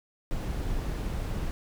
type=noise; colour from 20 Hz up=brown; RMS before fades=-31 dBFS; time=0.31-1.51 s; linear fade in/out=0 ms; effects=none